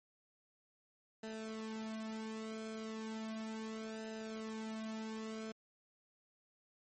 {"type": "tone with flanger", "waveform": "sawtooth", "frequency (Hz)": 220.3, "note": "A3", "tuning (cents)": 2, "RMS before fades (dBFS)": -44, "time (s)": [1.23, 5.52], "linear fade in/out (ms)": 5, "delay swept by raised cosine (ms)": [0.88, 3.48], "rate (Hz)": 0.35, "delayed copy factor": -0.75, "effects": ["MP3 32 kbps"]}